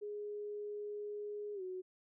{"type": "tone with pitch glide", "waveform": "sine", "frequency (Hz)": [415.3, 370], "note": ["G#4", "F#4"], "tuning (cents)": [0, 0], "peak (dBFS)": -40, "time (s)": [0.01, 1.82], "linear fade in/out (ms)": 20, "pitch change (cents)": -200, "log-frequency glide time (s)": [1.54, 1.62], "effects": []}